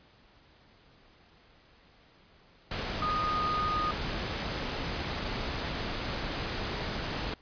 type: tone in noise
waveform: sine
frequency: 1235 Hz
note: D#6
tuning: 13 cents flat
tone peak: -28 dBFS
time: 3.02-3.91 s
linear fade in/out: 2 ms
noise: pink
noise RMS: -34 dBFS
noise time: 2.71-7.34 s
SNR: +3 dB
effects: pink hiss -60 dBFS RMS until 7.41 s + resampled to 11025 Hz